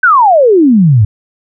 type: exponential sweep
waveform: sine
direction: down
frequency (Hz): 1568 to 98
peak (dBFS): -3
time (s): 0.03-1.05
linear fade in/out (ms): 5
effects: none